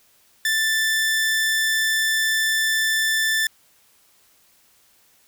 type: tone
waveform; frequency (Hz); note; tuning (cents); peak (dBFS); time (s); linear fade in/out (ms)
sawtooth; 1766; A6; +6; -15; 0.45-3.47; 2
effects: white hiss -58 dBFS RMS until 5.27 s